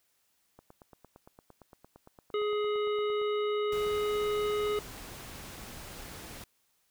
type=click train; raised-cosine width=1 ms; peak=-37 dBFS; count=24; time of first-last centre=0.59-3.216 s; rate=8.76 Hz
type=harmonic tone; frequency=418.6 Hz; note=G#4; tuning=14 cents sharp; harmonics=1 / 3 / 5 / 7 / 9; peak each=-28 / -37 / -44 / -45 / -47 dBFS; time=2.34-4.79 s; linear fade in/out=2 ms
type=noise; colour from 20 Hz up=pink; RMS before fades=-45 dBFS; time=3.72-6.44 s; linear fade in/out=2 ms
effects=white hiss -73 dBFS RMS until 6.9 s